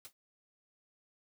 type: noise with exponential decay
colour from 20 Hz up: white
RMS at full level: -43 dBFS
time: 0.05-0.13 s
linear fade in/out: 0 ms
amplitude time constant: 17 ms
effects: none